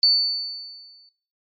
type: tone with exponential decay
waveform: sine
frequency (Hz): 4500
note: C#8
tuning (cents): +25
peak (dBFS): -11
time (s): 0.03-1.09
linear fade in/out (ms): 1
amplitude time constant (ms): 230
effects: noise-tail reverb RT60 0.5 s tail -20 dB re dry + MP3 32 kbps